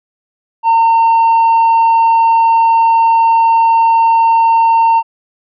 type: tone with tanh clipping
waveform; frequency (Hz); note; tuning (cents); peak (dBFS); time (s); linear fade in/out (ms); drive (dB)
sine; 912; A#5; -38; -7; 0.63-5.03; 50; 2
effects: none